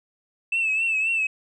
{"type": "tone with vibrato", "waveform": "sine", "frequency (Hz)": 2637, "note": "E7", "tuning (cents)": 0, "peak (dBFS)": -19, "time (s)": [0.52, 1.27], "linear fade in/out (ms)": 5, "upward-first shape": "triangle", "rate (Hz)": 3.8, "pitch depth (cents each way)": 69, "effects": ["tanh soft clip ceiling -17 dBFS"]}